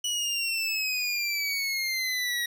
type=exponential sweep; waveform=25% pulse; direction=down; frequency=2952 to 1900 Hz; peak=-23 dBFS; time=0.04-2.46 s; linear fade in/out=5 ms; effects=none